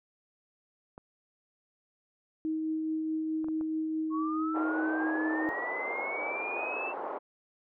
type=clicks; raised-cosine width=1 ms; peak=-32 dBFS; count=4; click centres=0.979 / 3.444 / 3.485 / 3.611 s
type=tone with tremolo; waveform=sine; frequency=315.6 Hz; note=D#4; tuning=25 cents sharp; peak=-28 dBFS; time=2.45-5.49 s; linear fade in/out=0 ms; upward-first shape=triangle; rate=4.7 Hz; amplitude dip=25%
type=linear sweep; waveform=sine; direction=up; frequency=1086 to 2675 Hz; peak=-34 dBFS; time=4.1-6.94 s; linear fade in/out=50 ms
type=band-pass noise; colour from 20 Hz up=white; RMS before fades=-37 dBFS; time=4.54-7.19 s; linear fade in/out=20 ms; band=370 to 980 Hz; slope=24 dB/octave
effects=none